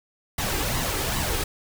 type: noise with flanger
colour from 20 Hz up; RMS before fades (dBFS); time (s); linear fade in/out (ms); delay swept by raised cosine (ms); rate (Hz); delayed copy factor
pink; -26; 0.38-1.44; 5; 1 to 2.5; 2.5; +0.55
effects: none